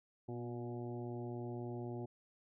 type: harmonic tone with a mistuned harmonic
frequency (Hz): 120.1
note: B2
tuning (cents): -48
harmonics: 1 / 2 / 3 / 4 / 5 / 6 / 7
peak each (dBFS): -44 / -47 / -45 / -57 / -55 / -54 / -57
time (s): 0.28-2.06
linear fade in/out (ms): 10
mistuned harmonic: 2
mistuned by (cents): +27
effects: none